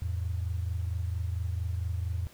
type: tone pair together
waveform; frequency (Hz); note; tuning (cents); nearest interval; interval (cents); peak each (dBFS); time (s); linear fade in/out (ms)
sine; 83.6 / 107.98; E2 / A2; +25 / -32; major third; 443; -30 / -35; 0.02-2.27; 0
effects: pink hiss -56 dBFS RMS until 2.33 s